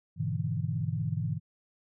sine chord, E dominant seventh, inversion first, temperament just, 103.01 / 123.61 / 148.33 / 164.81 Hz, G#2 / B2 / D3 / E3, -14 / +2 / +18 / 0 cents, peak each -34 dBFS, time 0.16-1.4 s, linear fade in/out 50 ms, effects none

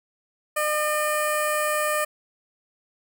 10% pulse tone with notch filter, 605 Hz, D#5, 49 cents flat, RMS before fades -24 dBFS, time 0.56-2.05 s, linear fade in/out 10 ms, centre 3600 Hz, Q 0.67, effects none

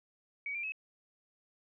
sine tone with pitch steps, 2262 / 2373 / 2575 Hz, C#7 / D7 / E7, +34 / +17 / -41 cents, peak -35 dBFS, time 0.46-0.721 s, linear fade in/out 2 ms, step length 87 ms, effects none

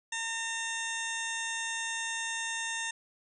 harmonic tone, 910 Hz, A#5, 42 cents flat, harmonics 1 / 2 / 3 / 4 / 6 / 7 / 8 / 9 / 10, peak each -42 / -36 / -41 / -40 / -50 / -41 / -45 / -46 / -49 dBFS, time 0.12-2.91 s, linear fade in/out 5 ms, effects none

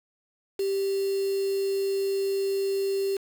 sine tone with quantisation, 392 Hz, G4, in tune, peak -24 dBFS, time 0.59-3.17 s, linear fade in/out 5 ms, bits 6, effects none

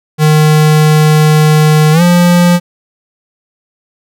square tone with pitch glide, 153.5 to 175.31 Hz, D#3 to F3, -23 to +7 cents, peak -5 dBFS, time 0.18-2.6 s, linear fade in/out 50 ms, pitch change +230 cents, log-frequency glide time 1.92-2.02 s, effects none

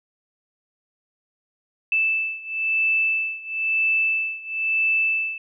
sine beating tone pair, 2637 / 2638 Hz, E7 / E7, 0 / +1 cents, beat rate 1 Hz, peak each -22 / -24 dBFS, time 1.92-5.38 s, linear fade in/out 2 ms, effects none

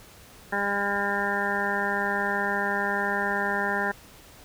harmonic tone, 201.2 Hz, G3, 45 cents sharp, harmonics 1 / 2 / 3 / 4 / 5 / 7 / 8 / 9, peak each -34 / -33 / -35 / -31 / -34 / -33 / -31 / -30 dBFS, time 0.52-3.92 s, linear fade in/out 10 ms, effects pink hiss -50 dBFS RMS until 4.44 s

